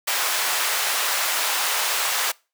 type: high-pass noise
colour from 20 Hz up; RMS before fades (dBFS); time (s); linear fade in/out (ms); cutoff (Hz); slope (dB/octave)
pink; -23; 0.07-2.32; 10; 890; 12
effects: noise-tail reverb RT60 0.3 s tail -24 dB re dry + high-pass 400 Hz 12 dB/octave